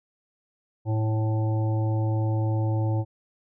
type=harmonic tone; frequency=109.6 Hz; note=A2; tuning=6 cents flat; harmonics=1 / 3 / 5 / 7 / 8; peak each=-22 / -32 / -36 / -39 / -40 dBFS; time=0.85-3.05 s; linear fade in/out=50 ms; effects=none